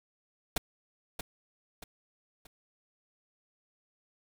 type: noise with echo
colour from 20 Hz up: pink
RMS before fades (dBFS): -28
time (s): 0.56-0.58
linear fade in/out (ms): 5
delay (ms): 630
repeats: 3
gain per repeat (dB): -8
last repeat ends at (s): 2.47
effects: none